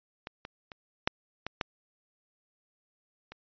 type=clicks; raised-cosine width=0.3 ms; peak=-22 / -24 / -27 / -8 / -18 / -13 / -28 dBFS; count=7; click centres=0.271 / 0.451 / 0.718 / 1.075 / 1.466 / 1.612 / 3.32 s; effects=resampled to 11025 Hz